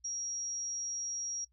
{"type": "tone", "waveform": "sine", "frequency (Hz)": 5660, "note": "F8", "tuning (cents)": 22, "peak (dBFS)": -35, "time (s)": [0.04, 1.45], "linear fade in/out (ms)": 10, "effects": ["noise-tail reverb RT60 0.1 s tail -23 dB re dry", "added 60 Hz sine -68 dBFS peak until 1.52 s"]}